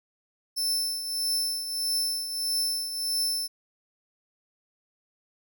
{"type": "tone with tremolo", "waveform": "sawtooth", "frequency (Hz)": 5300, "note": "E8", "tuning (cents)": 9, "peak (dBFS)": -21, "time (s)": [0.56, 3.48], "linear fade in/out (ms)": 20, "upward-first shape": "triangle", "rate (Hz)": 1.6, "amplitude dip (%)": 65, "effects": []}